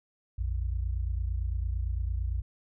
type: tone pair together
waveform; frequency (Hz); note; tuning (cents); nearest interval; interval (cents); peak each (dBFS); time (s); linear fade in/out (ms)
sine; 57.54 / 86.4; A#1 / F2; -22 / -18; perfect fifth; 704; -29 / -33; 0.38-2.42; 10
effects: none